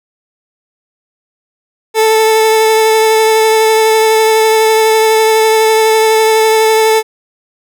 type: tone with vibrato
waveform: 30% pulse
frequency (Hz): 440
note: A4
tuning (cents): 0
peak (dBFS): -4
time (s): 1.94-7.03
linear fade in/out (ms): 50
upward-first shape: triangle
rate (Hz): 12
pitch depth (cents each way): 16
effects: none